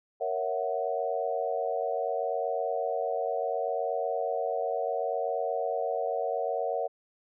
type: chord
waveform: sine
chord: F# dominant seventh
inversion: first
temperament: equal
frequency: 466.2 / 554.4 / 659.3 / 740 Hz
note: A#4 / C#5 / E5 / F#5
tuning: 0 / 0 / 0 / 0 cents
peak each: -33 dBFS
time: 0.2-6.88 s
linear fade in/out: 20 ms
effects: none